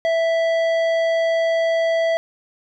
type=tone with tanh clipping; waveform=sine; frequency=659.3 Hz; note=E5; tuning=in tune; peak=-18 dBFS; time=0.05-2.17 s; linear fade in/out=0 ms; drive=12 dB; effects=none